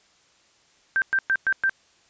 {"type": "tone bursts", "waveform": "sine", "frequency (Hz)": 1568, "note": "G6", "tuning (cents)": 0, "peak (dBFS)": -18, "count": 5, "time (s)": [0.96, 1.695], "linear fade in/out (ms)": 0, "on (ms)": 59, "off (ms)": 110, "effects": ["white hiss -60 dBFS RMS until 2.09 s", "resampled to 16000 Hz"]}